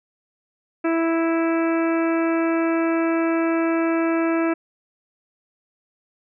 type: harmonic tone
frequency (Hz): 329.6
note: E4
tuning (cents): 0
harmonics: 1 / 2 / 3 / 4 / 5 / 6 / 7 / 8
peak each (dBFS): -19 / -26 / -33 / -30 / -33 / -39 / -35 / -38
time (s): 0.84-4.54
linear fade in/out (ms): 10
effects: none